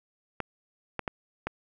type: clicks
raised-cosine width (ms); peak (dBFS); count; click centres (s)
0.5; -15; 4; 0.403 / 0.993 / 1.078 / 1.47
effects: none